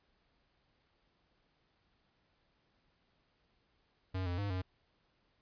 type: tone with pitch steps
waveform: square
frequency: 93.4 / 88.3 / 101.2 / 92.4 Hz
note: F#2 / F2 / G#2 / F#2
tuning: +17 / +20 / -44 / -2 cents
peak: -35 dBFS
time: 4.14-4.62 s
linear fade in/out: 10 ms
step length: 120 ms
effects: pink hiss -75 dBFS RMS until 5.41 s + resampled to 11025 Hz